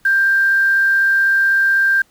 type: tone with quantisation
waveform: sine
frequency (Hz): 1584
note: G6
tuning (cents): +18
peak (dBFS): -11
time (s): 0.05-2.02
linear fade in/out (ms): 5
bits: 6
effects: pink hiss -56 dBFS RMS until 2.1 s